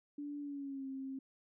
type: tone with pitch glide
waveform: sine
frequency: 290 to 267.5 Hz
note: D4 to C4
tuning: -22 to +38 cents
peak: -40 dBFS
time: 0.18-1.19 s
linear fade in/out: 5 ms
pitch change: -140 cents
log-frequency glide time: 0.4-0.87 s
effects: none